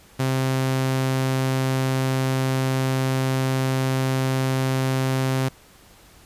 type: tone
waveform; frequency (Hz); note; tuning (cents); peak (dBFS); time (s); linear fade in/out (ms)
sawtooth; 131.8; C3; +13; -16; 0.19-5.49; 10
effects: pink hiss -51 dBFS RMS until 6.25 s + resampled to 32000 Hz